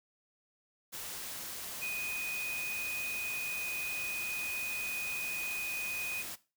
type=tone in noise; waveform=sine; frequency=2489 Hz; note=D#7; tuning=in tune; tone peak=-35 dBFS; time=1.81-6.23 s; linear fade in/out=20 ms; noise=white; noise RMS=-42 dBFS; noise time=0.92-6.36 s; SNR=+4 dB; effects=noise-tail reverb RT60 0.3 s tail -17 dB re dry